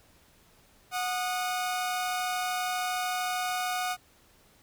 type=tone pair together; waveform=sawtooth; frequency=732.6 / 1232 Hz; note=F#5 / D#6; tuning=-17 / -17 cents; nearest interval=major sixth; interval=900 cents; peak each=-26 / -31 dBFS; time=0.91-3.97 s; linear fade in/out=50 ms; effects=pink hiss -61 dBFS RMS until 4.62 s

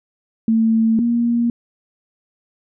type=tone pair in turn; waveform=sine; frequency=224.2 / 235.9 Hz; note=A3 / A#3; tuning=+33 / +21 cents; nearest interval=minor second; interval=88 cents; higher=second; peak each=-12 / -14 dBFS; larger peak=first; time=0.48-0.99 / 0.99-1.5 s; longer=neither; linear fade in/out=2 ms; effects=none

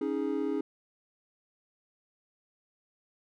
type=chord; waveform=triangle; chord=C# suspended second; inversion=none; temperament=equal with one note detuned; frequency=277.2 / 314.2 / 415.3 Hz; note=C#4 / D#4 / G#4; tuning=0 / +17 / 0 cents; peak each=-31 dBFS; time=0.01-0.61 s; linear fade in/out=5 ms; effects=none

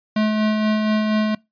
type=tone with tremolo; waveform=square; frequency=214.8 Hz; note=A3; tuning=41 cents flat; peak=-16 dBFS; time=0.16-1.35 s; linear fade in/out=5 ms; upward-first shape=sine; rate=4.2 Hz; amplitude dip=30%; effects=noise-tail reverb RT60 0.2 s tail -24 dB re dry + resampled to 11025 Hz

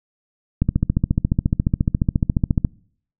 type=click train; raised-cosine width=5 ms; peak=-4 dBFS; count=30; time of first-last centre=0.62-2.648 s; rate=14.3 Hz; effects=noise-tail reverb RT60 0.6 s tail -25 dB re dry

